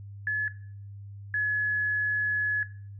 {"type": "tone pair in turn", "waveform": "sine", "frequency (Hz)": [1710, 1698.2], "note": ["A6", "G#6"], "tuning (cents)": [-50, 38], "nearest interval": "unison", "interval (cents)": 12, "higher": "first", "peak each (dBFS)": -24, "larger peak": "neither", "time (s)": [[0.27, 0.48], [1.34, 2.63]], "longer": "second", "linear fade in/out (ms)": 2, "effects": ["noise-tail reverb RT60 0.5 s tail -17 dB re dry", "added 100 Hz sine -40 dBFS peak until 2.99 s"]}